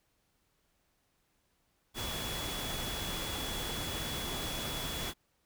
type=tone in noise; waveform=sine; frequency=3385 Hz; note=G#7; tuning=32 cents sharp; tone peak=-41 dBFS; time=1.94-5.14 s; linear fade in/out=50 ms; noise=pink; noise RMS=-38 dBFS; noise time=1.94-5.14 s; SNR=-6 dB; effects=pink hiss -75 dBFS RMS until 5.45 s